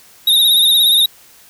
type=tone with vibrato; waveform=square; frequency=3729 Hz; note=A#7; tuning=in tune; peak=-9 dBFS; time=0.27-1.06 s; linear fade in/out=5 ms; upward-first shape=sine; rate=17 Hz; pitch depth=60 cents each way; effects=white hiss -45 dBFS RMS until 1.49 s